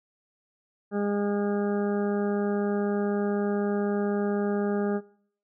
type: harmonic tone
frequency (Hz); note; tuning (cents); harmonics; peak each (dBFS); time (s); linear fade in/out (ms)
204; G#3; -31; 1 / 2 / 3 / 4 / 6 / 7 / 8; -27 / -29 / -36 / -38 / -42 / -43 / -44; 0.91-5.01; 50
effects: noise-tail reverb RT60 0.6 s tail -21 dB re dry